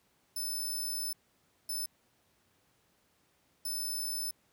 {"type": "tone bursts at uneven times", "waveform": "10% pulse", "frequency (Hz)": 5274, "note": "E8", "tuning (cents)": 0, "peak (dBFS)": -28, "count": 3, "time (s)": [[0.36, 1.13], [1.69, 1.86], [3.65, 4.31]], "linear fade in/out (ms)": 5, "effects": ["pink hiss -71 dBFS RMS until 4.52 s", "high-pass 80 Hz 12 dB/octave"]}